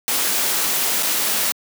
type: noise with dropouts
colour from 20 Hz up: white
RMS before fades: -20 dBFS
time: 0.08-1.52 s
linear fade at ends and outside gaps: 0 ms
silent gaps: 1.026-1.031 s
effects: high-pass 200 Hz 12 dB/octave